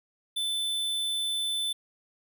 square tone, 3520 Hz, A7, in tune, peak -28 dBFS, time 0.36-1.73 s, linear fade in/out 10 ms, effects none

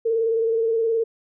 sine tone with vibrato, 453.3 Hz, A#4, 48 cents flat, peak -18 dBFS, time 0.05-1.04 s, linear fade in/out 10 ms, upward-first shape square, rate 19 Hz, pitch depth 28 cents each way, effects none

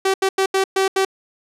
sawtooth tone bursts at uneven times, 384.6 Hz, G4, 33 cents flat, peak -11 dBFS, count 6, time 0.05-0.14 / 0.22-0.29 / 0.38-0.46 / 0.54-0.64 / 0.76-0.88 / 0.96-1.05 s, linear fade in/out 5 ms, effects low-pass 10000 Hz 12 dB/octave

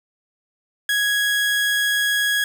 30% pulse tone, 1661.2 Hz, G#6, in tune, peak -15 dBFS, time 0.89-2.44 s, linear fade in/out 2 ms, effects none

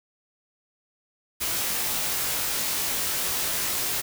white noise with comb filter, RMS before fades -27 dBFS, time 1.4-4.02 s, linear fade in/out 20 ms, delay 20 ms, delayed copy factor -0.85, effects none

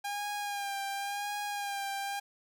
sawtooth tone with vibrato, 807 Hz, G#5, 50 cents flat, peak -30 dBFS, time 0.04-2.2 s, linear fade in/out 10 ms, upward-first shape sine, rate 0.93 Hz, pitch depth 35 cents each way, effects none

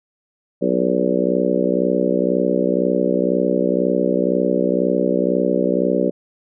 harmonic tone with a mistuned harmonic, 62 Hz, B1, 7 cents sharp, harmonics 3 / 4 / 5 / 6 / 7 / 8 / 9, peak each -23 / -23 / -23 / -23 / -23 / -23 / -23 dBFS, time 0.61-6.11 s, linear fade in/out 20 ms, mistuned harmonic 9, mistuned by +33 cents, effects none

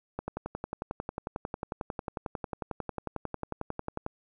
click train, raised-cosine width 1 ms, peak -19 dBFS, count 44, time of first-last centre 0.19-4.064 s, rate 11.1 Hz, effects none

